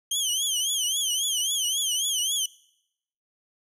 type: tone with vibrato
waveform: 20% pulse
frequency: 3150 Hz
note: G7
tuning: 8 cents sharp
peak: -18 dBFS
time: 0.11-2.46 s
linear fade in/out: 5 ms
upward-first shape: triangle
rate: 3.7 Hz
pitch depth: 160 cents each way
effects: noise-tail reverb RT60 0.8 s tail -22 dB re dry